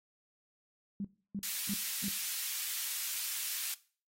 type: tone bursts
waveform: sine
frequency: 200 Hz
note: G3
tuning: 35 cents sharp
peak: -34 dBFS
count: 4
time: 1-2.084 s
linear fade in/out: 2 ms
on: 46 ms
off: 300 ms
type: high-pass noise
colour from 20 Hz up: white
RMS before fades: -37 dBFS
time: 1.43-3.74 s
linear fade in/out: 2 ms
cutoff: 2100 Hz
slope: 12 dB/octave
effects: noise-tail reverb RT60 0.4 s tail -19 dB re dry + AAC 48 kbps